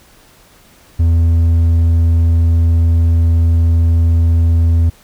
sine tone with hard clipping, 83.2 Hz, E2, 17 cents sharp, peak -9 dBFS, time 0.99-4.9 s, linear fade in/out 10 ms, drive 3 dB, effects pink hiss -46 dBFS RMS until 5.03 s

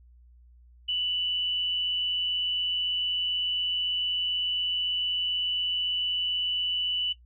sine tone pair together, 2795 / 2971 Hz, F7 / F#7, +1 / +6 cents, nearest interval minor second, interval 105 cents, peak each -37 / -26 dBFS, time 0.88-7.13 s, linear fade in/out 10 ms, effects noise-tail reverb RT60 0.1 s tail -18 dB re dry + added 60 Hz sine -52 dBFS peak until 7.25 s

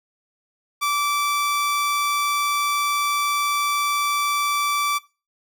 sawtooth tone, 1162 Hz, D6, 19 cents flat, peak -16 dBFS, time 0.81-4.99 s, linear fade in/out 20 ms, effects noise-tail reverb RT60 0.3 s tail -19 dB re dry

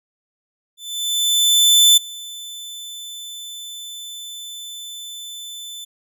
sawtooth tone with ADSR envelope, 3520 Hz, A7, in tune, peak -5 dBFS, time 0.77-5.85 s, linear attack 1200 ms, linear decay 11 ms, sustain -23 dB, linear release 12 ms, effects none

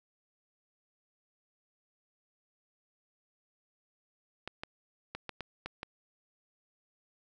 clicks, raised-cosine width 0.3 ms, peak -22 dBFS, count 7, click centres 4.476 / 4.635 / 5.15 / 5.293 / 5.407 / 5.66 / 5.831 s, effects none

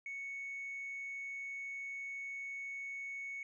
sine tone, 2217 Hz, C#7, in tune, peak -39 dBFS, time 0.06-3.43 s, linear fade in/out 2 ms, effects tanh soft clip ceiling -38 dBFS

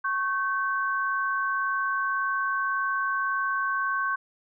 sine tone pair together, 1100 / 1541.8 Hz, C#6 / G6, -14 / -29 cents, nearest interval tritone, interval 585 cents, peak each -27 dBFS, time 0.04-4.16 s, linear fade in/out 10 ms, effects none

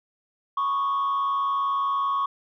sine tone with frequency modulation, 1108.7 Hz, C#6, in tune, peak -20 dBFS, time 0.57-2.26 s, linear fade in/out 5 ms, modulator 99.8 Hz, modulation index 0.53, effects tanh soft clip ceiling -20 dBFS

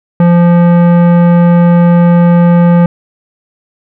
sine tone with tanh clipping, 173 Hz, F3, 16 cents flat, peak -5 dBFS, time 0.2-2.86 s, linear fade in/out 2 ms, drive 16 dB, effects none

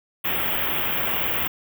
white band-stop noise, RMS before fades -24 dBFS, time 0.24-1.48 s, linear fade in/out 10 ms, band 3400 to 14000 Hz, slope 96 dB/octave, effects none

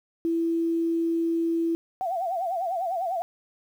sine tone, 332.4 Hz, E4, 15 cents sharp, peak -22 dBFS, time 0.25-1.75 s, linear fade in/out 0 ms
sine tone with vibrato, 717 Hz, F5, 45 cents sharp, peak -25 dBFS, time 2.01-3.22 s, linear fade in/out 0 ms, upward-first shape sine, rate 10 Hz, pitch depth 140 cents each way
effects 9-bit

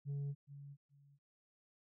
sine tone with echo, 141.4 Hz, C#3, 35 cents sharp, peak -35 dBFS, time 0.05-0.35 s, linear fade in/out 50 ms, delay 420 ms, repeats 2, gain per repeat -14 dB, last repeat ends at 1.19 s, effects tanh soft clip ceiling -37 dBFS

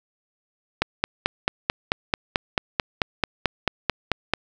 click train, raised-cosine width 0.3 ms, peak -3 dBFS, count 17, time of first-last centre 0.82-4.336 s, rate 4.55 Hz, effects none

